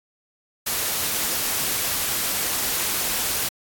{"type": "noise", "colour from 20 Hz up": "white", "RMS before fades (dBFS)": -24, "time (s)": [0.66, 3.49], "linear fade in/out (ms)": 10, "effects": ["AAC 64 kbps"]}